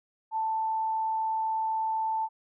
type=tone; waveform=sine; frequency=884 Hz; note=A5; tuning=8 cents sharp; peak=-26 dBFS; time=0.31-2.29 s; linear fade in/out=50 ms; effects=none

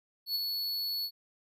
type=tone with ADSR envelope; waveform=square; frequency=4408 Hz; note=C#8; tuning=11 cents flat; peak=-28 dBFS; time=0.26-1.11 s; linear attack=94 ms; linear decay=14 ms; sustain=-4 dB; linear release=66 ms; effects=none

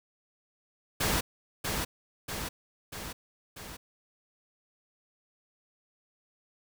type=noise with echo; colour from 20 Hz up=pink; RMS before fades=-28 dBFS; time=1-1.21 s; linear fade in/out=10 ms; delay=640 ms; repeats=4; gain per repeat=-4 dB; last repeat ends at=3.77 s; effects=none

